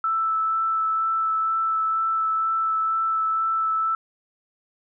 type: tone with vibrato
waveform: sine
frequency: 1318.5 Hz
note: E6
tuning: in tune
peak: -20 dBFS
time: 0.04-3.95 s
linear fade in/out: 2 ms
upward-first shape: sine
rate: 2.1 Hz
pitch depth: 9 cents each way
effects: none